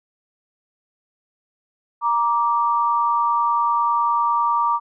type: tone pair together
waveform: sine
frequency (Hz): 941 / 1171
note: A#5 / D6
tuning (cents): +16 / -5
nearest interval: major third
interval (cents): 379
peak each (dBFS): -19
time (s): 2.01-4.8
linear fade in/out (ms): 50
effects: none